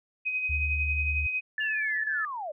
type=tone with tremolo; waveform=sine; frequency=2515 Hz; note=D#7; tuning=18 cents sharp; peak=-25 dBFS; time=0.25-1.41 s; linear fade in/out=20 ms; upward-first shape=sine; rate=11 Hz; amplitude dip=45%
type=tone; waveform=sine; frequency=73.42 Hz; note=D2; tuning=in tune; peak=-28 dBFS; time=0.49-1.27 s; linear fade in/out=10 ms
type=tone with vibrato; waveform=sine; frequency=1732 Hz; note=A6; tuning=28 cents flat; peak=-27 dBFS; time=1.58-2.25 s; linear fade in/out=2 ms; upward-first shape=sine; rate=16 Hz; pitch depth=13 cents each way
type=linear sweep; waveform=sine; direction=down; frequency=2859 to 563 Hz; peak=-32 dBFS; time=1.6-2.52 s; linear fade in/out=10 ms
effects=none